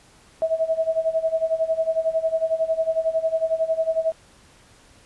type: tone with tremolo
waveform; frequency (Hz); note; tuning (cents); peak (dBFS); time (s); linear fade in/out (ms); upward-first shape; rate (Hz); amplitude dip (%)
sine; 647; E5; -32; -16; 0.42-4.12; 0; sine; 11; 85
effects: pink hiss -53 dBFS RMS until 5.05 s + resampled to 24000 Hz